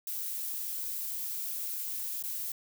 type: noise with dropouts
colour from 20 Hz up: violet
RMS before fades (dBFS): -36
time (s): 0.07-2.52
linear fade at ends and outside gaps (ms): 2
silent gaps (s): 2.226-2.237
effects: none

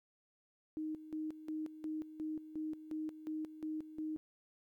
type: tone with tremolo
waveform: sine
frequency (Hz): 311.1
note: D#4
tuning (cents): 0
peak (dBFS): -37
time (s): 0.77-4.17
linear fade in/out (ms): 0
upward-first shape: square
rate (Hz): 2.8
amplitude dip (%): 75
effects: 13-bit

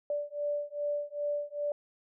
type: beating tone pair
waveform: sine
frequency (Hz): 583 / 585.5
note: D5 / D5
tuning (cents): -13 / -5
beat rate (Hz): 2.5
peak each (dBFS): -34 / -34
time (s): 0.1-1.72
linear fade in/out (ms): 2
effects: none

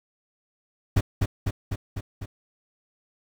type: noise with echo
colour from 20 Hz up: brown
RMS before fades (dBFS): -19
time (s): 0.96-1.01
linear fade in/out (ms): 10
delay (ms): 250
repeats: 5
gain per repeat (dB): -3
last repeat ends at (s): 2.26
effects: none

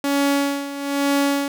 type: tone with tremolo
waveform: sawtooth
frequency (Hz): 281.2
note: C#4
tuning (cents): +25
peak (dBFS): -12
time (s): 0.04-1.48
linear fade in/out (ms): 2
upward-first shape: sine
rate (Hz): 1.1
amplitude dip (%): 75
effects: none

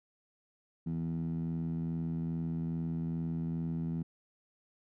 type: tone with band-pass filter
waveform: 15% pulse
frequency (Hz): 82.41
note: E2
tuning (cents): 0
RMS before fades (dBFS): -35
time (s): 0.86-4.03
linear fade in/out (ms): 10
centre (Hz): 190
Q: 4.5
effects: none

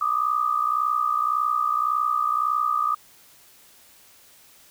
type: tone pair together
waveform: sine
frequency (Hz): 1185.2 / 1247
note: D6 / D#6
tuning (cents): +15 / +3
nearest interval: minor second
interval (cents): 88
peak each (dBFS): -23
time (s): 0.01-2.95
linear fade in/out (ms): 5
effects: white hiss -53 dBFS RMS until 4.7 s

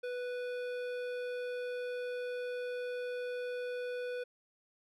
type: tone with hard clipping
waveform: sine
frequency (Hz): 493.9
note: B4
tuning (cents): 0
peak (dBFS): -38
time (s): 0.03-4.24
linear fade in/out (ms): 10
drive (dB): 13
effects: none

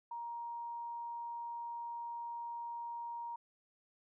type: tone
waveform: sine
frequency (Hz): 940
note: A#5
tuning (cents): +14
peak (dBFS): -40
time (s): 0.11-3.36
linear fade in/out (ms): 5
effects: none

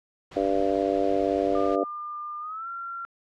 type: noise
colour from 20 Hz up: pink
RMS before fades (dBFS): -42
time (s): 0.31-1.76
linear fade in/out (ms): 10
type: harmonic tone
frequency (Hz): 98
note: G2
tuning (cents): 0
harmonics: 3 / 4 / 5 / 6 / 7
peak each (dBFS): -28 / -28 / -28 / -28 / -28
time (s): 0.36-1.84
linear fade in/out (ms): 5
type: tone with pitch glide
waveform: sine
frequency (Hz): 1201 to 1371.6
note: D6 to F6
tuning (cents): +38 to -32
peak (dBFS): -32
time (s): 1.55-3.05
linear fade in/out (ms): 0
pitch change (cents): +230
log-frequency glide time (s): 2.4-2.68
effects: low-pass 4000 Hz 12 dB/octave

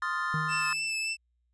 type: chord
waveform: triangle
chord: F dominant seventh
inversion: second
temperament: equal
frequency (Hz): 1046.5 / 1244.5 / 1396.9 / 1760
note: C6 / Eb6 / F6 / A6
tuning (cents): 0 / 0 / 0 / 0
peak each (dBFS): -33 / -32 / -33 / -32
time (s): 0.02-0.73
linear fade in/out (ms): 2
type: tone with exponential decay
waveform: triangle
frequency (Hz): 155.56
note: D#3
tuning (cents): 0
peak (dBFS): -26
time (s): 0.34-0.94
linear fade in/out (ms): 2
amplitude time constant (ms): 130
type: tone with vibrato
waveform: sawtooth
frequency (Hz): 2638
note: E7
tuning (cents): +1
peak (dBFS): -26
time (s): 0.48-1.17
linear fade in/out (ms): 50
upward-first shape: triangle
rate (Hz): 3.5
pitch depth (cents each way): 18
effects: added 60 Hz sine -70 dBFS peak until 1.53 s + resampled to 22050 Hz

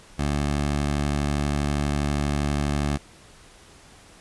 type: tone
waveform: 15% pulse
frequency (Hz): 72.4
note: D2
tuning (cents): -24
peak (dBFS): -16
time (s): 0.18-2.98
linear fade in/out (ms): 20
effects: pink hiss -50 dBFS RMS until 4.2 s + resampled to 24000 Hz

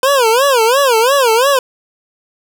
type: tone with vibrato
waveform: 25% pulse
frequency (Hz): 501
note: B4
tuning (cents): +25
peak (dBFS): -5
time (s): 0.03-1.59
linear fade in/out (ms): 2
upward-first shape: sine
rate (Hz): 2.9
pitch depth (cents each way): 220
effects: none

